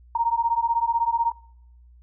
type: beating tone pair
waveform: sine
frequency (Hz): 922 / 938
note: A#5 / A#5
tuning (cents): -19 / +11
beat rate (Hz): 16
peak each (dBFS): -23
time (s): 0.15-1.32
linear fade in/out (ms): 5
effects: noise-tail reverb RT60 0.8 s tail -25 dB re dry + added 60 Hz sine -48 dBFS peak until 2.02 s